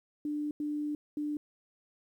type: tone bursts at uneven times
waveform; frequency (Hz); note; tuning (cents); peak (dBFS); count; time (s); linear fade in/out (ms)
sine; 296.9; D4; +19; -31; 3; 0.25-0.51 / 0.6-0.95 / 1.17-1.37; 2
effects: 11-bit